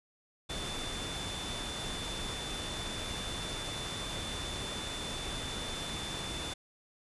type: tone in noise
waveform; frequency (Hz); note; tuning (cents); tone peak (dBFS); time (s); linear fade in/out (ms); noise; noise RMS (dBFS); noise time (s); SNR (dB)
sine; 3525; A7; +2; -41; 0.49-6.54; 10; pink; -39; 0.49-6.54; -5
effects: resampled to 24000 Hz